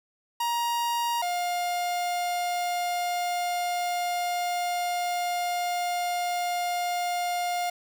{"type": "tone pair in turn", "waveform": "45% pulse", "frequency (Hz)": [944, 707.2], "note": ["A#5", "F5"], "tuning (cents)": [22, 22], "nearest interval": "perfect fourth", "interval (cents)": 500, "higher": "first", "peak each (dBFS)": [-25, -26], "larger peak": "first", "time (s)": [[0.4, 1.22], [1.22, 7.7]], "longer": "second", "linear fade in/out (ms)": 5, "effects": []}